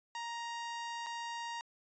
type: tone with dropouts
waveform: sawtooth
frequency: 936 Hz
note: A#5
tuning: 7 cents sharp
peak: -35 dBFS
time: 0.15-1.61 s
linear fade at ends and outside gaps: 1 ms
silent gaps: 1.063-1.067 s
effects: resampled to 16000 Hz